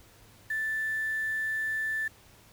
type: tone with quantisation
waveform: sine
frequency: 1760 Hz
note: A6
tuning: in tune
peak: -28 dBFS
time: 0.5-2.08 s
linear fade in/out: 5 ms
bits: 8
effects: added 105 Hz sine -62 dBFS peak until 2.52 s + pink hiss -57 dBFS RMS until 2.52 s